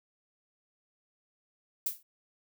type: noise with exponential decay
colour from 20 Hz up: violet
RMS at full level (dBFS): -27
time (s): 1.86-2.03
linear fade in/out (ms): 5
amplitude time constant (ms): 35
effects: none